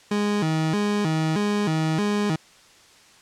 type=tone with vibrato; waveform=30% pulse; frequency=180.9 Hz; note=F#3; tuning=39 cents flat; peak=-18 dBFS; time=0.11-2.36 s; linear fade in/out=5 ms; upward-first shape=square; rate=1.6 Hz; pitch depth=230 cents each way; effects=white hiss -52 dBFS RMS until 3.21 s + low-pass 7000 Hz 12 dB/octave